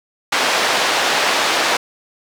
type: band-pass noise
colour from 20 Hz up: pink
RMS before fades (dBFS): -17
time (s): 0.32-1.77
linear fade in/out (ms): 5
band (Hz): 590 to 5100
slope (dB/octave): 12
effects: none